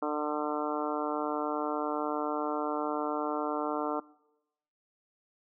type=harmonic tone; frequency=149.8 Hz; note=D3; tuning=35 cents sharp; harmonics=2 / 3 / 4 / 5 / 6 / 7 / 8 / 9; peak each=-34 / -36 / -37 / -38 / -39 / -39 / -40 / -41 dBFS; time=0.02-4 s; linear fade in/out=5 ms; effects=noise-tail reverb RT60 0.9 s tail -23 dB re dry